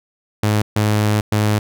sawtooth tone bursts at uneven times, 105.9 Hz, G#2, 34 cents sharp, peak -10 dBFS, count 3, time 0.43-0.62 / 0.76-1.21 / 1.32-1.59 s, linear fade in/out 5 ms, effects none

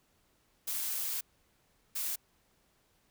blue noise bursts at uneven times, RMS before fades -35 dBFS, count 2, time 0.67-1.21 / 1.95-2.16 s, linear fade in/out 10 ms, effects pink hiss -71 dBFS RMS until 3.1 s

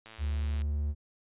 click train, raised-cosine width 0.2 ms, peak -30 dBFS, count 63, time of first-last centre 0.06-0.619 s, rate 111 Hz
triangle tone with vibrato, 73.42 Hz, D2, in tune, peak -26 dBFS, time 0.18-0.95 s, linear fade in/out 50 ms, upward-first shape square, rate 20 Hz, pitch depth 18 cents each way
effects resampled to 8000 Hz

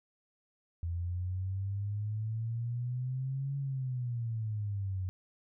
sine exponential two-way sweep, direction up then down, 84 to 140 to 91.5 Hz, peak -32 dBFS, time 0.83-5.09 s, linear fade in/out 0 ms, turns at 3.57 s, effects none

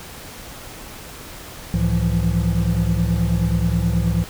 triangle tone cluster, 67.7 / 109.2 / 164.8 / 174.2 Hz, C#2 / A2 / E3 / F3, -40 / -13 / 0 / -4 cents, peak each -20 dBFS, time 1.74-4.24 s, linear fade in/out 0 ms, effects pink hiss -37 dBFS RMS until 4.29 s

